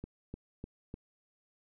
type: click train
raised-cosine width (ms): 3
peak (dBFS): -28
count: 4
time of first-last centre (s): 0.04-0.941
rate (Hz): 3.33
effects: none